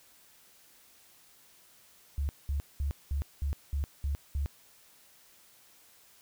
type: tone bursts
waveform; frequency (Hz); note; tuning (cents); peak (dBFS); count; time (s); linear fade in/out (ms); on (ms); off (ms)
sine; 70.8; C#2; +37; -28; 8; 2.18-4.46; 0; 110; 200
effects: white hiss -60 dBFS RMS until 6.21 s